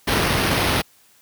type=noise with sample-and-hold; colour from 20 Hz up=pink; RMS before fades=-19 dBFS; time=0.07-0.82 s; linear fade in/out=10 ms; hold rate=7350 Hz; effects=white hiss -55 dBFS RMS until 1.21 s + high-pass 60 Hz 12 dB/octave